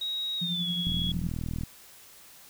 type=tone with pitch glide; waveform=sine; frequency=3800 to 3347 Hz; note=A#7 to G#7; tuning=+33 to +13 cents; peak=-29 dBFS; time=0.01-1.12 s; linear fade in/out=5 ms; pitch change=-220 cents; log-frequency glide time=0.37-0.69 s
type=tone with tremolo; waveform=sine; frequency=174.61 Hz; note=F3; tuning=in tune; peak=-28 dBFS; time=0.41-1.28 s; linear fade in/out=10 ms; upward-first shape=triangle; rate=11 Hz; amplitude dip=75%
type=click train; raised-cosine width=5 ms; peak=-21 dBFS; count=32; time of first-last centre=0.87-1.635 s; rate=40.5 Hz
effects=white hiss -52 dBFS RMS until 2.49 s